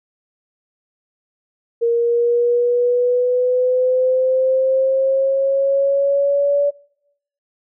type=exponential sweep; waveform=sine; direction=up; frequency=466.2 to 574 Hz; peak=-13 dBFS; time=1.81-6.71 s; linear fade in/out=20 ms; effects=noise-tail reverb RT60 0.8 s tail -24 dB re dry